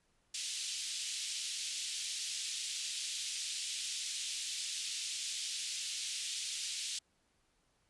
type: band-pass noise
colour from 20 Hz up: pink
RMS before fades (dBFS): -40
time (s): 0.34-6.99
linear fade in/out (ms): 5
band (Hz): 3000 to 9100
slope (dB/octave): 24
effects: pink hiss -75 dBFS RMS until 7.89 s + resampled to 24000 Hz